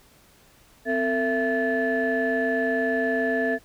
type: tone cluster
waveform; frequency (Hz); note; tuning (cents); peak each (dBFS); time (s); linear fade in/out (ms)
sine; 257.7 / 449.9 / 669 / 1737; C4 / A4 / E5 / A6; -26 / +39 / +25 / -23; -26; 0.85-3.59; 50
effects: tanh soft clip ceiling -14 dBFS + pink hiss -56 dBFS RMS until 3.64 s